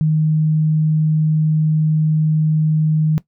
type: tone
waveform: sine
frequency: 155.56 Hz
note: D#3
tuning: in tune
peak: -12 dBFS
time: 0.01-3.18 s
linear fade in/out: 0 ms
effects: noise-tail reverb RT60 0.1 s tail -17 dB re dry